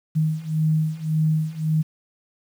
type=beating tone pair; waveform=sine; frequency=155.56 / 157.36 Hz; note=D#3 / D#3; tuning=0 / +20 cents; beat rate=1.8 Hz; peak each=-23 / -21 dBFS; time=0.15-1.83 s; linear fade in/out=20 ms; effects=8-bit